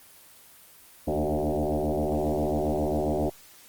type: tone with frequency modulation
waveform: sine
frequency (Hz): 153.9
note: D#3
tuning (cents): -19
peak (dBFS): -23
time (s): 1.07-3.3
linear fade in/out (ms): 10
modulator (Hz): 75.1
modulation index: 7.7
effects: white hiss -52 dBFS RMS until 3.68 s + Opus 24 kbps